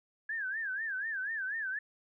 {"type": "tone with vibrato", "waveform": "sine", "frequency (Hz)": 1661.2, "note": "G#6", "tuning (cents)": 0, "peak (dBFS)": -33, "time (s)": [0.29, 1.79], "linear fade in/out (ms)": 5, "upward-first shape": "sine", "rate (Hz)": 4.1, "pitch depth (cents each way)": 170, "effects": []}